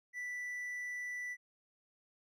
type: tone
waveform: triangle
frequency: 1973 Hz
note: B6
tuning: 2 cents flat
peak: -37 dBFS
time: 0.13-1.37 s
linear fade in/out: 50 ms
effects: none